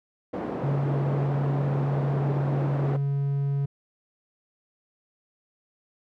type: band-pass noise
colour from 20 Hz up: pink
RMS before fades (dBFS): -32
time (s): 0.33-2.97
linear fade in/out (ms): 10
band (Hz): 220 to 710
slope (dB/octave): 12
type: tone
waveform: triangle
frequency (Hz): 140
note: C#3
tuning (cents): +18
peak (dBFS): -21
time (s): 0.63-3.66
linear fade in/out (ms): 10
effects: none